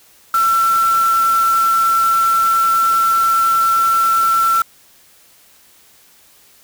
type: tone in noise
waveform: sine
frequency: 1345 Hz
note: E6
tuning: 34 cents sharp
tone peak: -11 dBFS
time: 0.34-4.62 s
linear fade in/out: 2 ms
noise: white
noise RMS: -28 dBFS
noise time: 0.34-4.62 s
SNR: +14 dB
effects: white hiss -49 dBFS RMS until 6.63 s